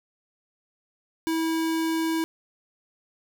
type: tone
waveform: square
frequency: 324.6 Hz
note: E4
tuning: 27 cents flat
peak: -24 dBFS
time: 1.27-2.24 s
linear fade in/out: 0 ms
effects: none

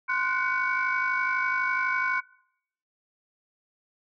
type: tone cluster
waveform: sine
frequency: 1041 / 1461 / 1513 / 2249 Hz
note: C6 / F#6 / F#6 / C#7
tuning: -9 / -22 / +38 / +24 cents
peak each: -29 dBFS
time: 0.08-2.21 s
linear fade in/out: 20 ms
effects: noise-tail reverb RT60 0.7 s tail -22 dB re dry + tanh soft clip ceiling -16 dBFS

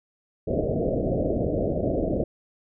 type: low-pass noise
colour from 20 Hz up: white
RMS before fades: -25 dBFS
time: 0.47-2.24 s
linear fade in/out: 5 ms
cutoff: 660 Hz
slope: 96 dB/octave
effects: none

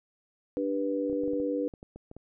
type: harmonic tone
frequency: 98 Hz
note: G2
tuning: in tune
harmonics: 3 / 4 / 5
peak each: -30 / -37 / -30 dBFS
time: 0.57-1.68 s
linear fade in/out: 0 ms
type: clicks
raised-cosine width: 2 ms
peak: -31 dBFS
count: 11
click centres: 1.098 / 1.129 / 1.236 / 1.279 / 1.334 / 1.401 / 1.738 / 1.829 / 1.96 / 2.114 / 2.166 s
effects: none

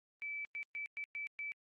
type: tone bursts at uneven times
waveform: sine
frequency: 2311 Hz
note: D7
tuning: 28 cents flat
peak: -39 dBFS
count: 6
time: 0.22-0.45 / 0.55-0.63 / 0.75-0.86 / 0.97-1.04 / 1.15-1.27 / 1.39-1.52 s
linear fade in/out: 0 ms
effects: Opus 32 kbps

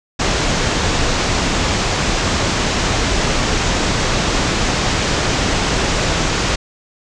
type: low-pass noise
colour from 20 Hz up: pink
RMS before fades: -17 dBFS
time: 0.19-6.56 s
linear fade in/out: 10 ms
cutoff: 7400 Hz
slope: 48 dB/octave
effects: none

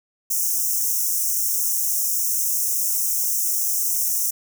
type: high-pass noise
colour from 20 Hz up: white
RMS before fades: -22 dBFS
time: 0.3-4.31 s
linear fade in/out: 10 ms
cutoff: 5500 Hz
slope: 96 dB/octave
effects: none

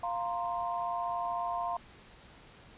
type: chord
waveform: sine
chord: F suspended fourth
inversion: none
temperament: just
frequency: 698.5 / 931.3 / 1047.7 Hz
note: F5 / Bb5 / C6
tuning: 0 / -2 / +2 cents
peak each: -34 / -37 / -36 dBFS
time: 0.03-1.77 s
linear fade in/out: 5 ms
effects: pink hiss -55 dBFS RMS until 2.77 s + resampled to 8000 Hz

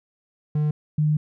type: tone pair in turn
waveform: triangle / sine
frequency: 150.4 / 151.8 Hz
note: D3 / D#3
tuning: +42 / -42 cents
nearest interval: unison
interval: 16 cents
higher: second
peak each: -17 dBFS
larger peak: neither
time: 0.55-0.71 / 0.98-1.17 s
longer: second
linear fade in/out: 5 ms
effects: none

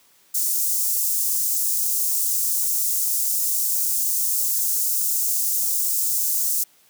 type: high-pass noise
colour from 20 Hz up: white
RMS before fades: -22 dBFS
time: 0.34-6.64 s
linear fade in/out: 10 ms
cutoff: 6300 Hz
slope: 24 dB/octave
effects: white hiss -57 dBFS RMS until 6.89 s + high-pass 100 Hz 12 dB/octave

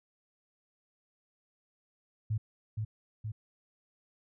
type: tone with echo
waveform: sine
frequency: 108.3 Hz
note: A2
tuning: 27 cents flat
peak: -28 dBFS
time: 2.3-2.38 s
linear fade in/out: 10 ms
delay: 470 ms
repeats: 2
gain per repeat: -3 dB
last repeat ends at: 3.32 s
effects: none

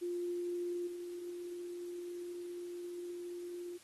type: tone with level steps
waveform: sine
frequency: 351 Hz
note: F4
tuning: 9 cents sharp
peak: -35 / -41 dBFS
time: 0.01-3.78 s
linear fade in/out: 20 ms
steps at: 0.87 s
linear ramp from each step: 5 ms
effects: white hiss -61 dBFS RMS until 3.83 s + AAC 32 kbps

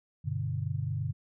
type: chord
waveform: sine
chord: G major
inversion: none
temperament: equal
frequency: 98 / 123.47 / 146.83 Hz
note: G2 / B2 / D3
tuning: 0 / 0 / 0 cents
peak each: -34 dBFS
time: 0.24-1.13 s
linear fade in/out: 20 ms
effects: none

